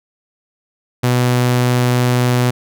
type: tone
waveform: sawtooth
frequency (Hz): 123.8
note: B2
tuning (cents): +5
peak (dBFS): -8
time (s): 1.03-2.51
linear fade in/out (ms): 10
effects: none